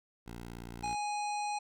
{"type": "tone", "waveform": "10% pulse", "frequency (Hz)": 58.4, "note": "A#1", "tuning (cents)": 4, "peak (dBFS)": -35, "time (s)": [0.26, 0.95], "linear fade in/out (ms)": 10}
{"type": "harmonic tone", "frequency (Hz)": 830.6, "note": "G#5", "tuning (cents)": 0, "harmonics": [1, 3, 5, 7, 9, 10], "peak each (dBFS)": [-33, -43, -47, -50, -52, -53], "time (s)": [0.83, 1.59], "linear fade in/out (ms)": 10}
{"effects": []}